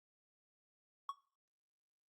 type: tone with exponential decay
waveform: triangle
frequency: 1115 Hz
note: C#6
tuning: 10 cents sharp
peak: -32 dBFS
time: 1.09-1.17 s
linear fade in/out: 2 ms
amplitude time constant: 16 ms
effects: noise-tail reverb RT60 0.4 s tail -17 dB re dry + Opus 48 kbps